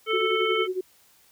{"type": "harmonic tone", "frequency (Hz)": 440, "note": "A4", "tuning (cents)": 0, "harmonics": [1, 3, 5, 7], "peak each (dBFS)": [-25, -28, -29, -30], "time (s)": [0.06, 0.68], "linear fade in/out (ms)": 50}
{"type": "tone with tremolo", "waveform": "sine", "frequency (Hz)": 370.4, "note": "F#4", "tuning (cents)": 2, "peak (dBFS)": -23, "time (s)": [0.13, 0.81], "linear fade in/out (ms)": 5, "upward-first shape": "sine", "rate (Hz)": 11, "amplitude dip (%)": 85}
{"effects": ["white hiss -59 dBFS RMS until 1.31 s"]}